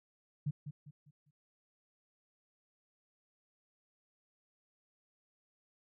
sine tone with echo, 146.83 Hz, D3, in tune, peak -31 dBFS, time 0.46-0.51 s, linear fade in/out 10 ms, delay 200 ms, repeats 4, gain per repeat -9 dB, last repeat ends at 1.31 s, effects none

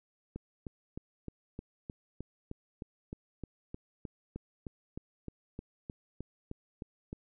click train, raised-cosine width 3 ms, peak -27 dBFS, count 23, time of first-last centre 0.36-7.129 s, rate 3.25 Hz, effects none

